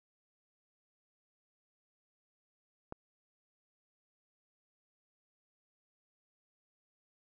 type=click; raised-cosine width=1 ms; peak=-27 dBFS; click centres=2.924 s; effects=none